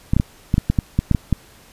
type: clicks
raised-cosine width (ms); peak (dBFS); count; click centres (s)
5; -3; 11; 0.135 / 0.166 / 0.199 / 0.541 / 0.581 / 0.7 / 0.788 / 0.99 / 1.113 / 1.148 / 1.327
effects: pink hiss -48 dBFS RMS until 1.72 s + resampled to 32000 Hz